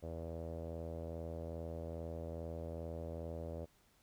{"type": "tone with low-pass filter", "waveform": "sawtooth", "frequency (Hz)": 82.41, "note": "E2", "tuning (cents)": 0, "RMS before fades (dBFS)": -44, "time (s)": [0.02, 3.66], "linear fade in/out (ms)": 20, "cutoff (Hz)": 560, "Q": 4.6, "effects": ["pink hiss -71 dBFS RMS until 4.02 s"]}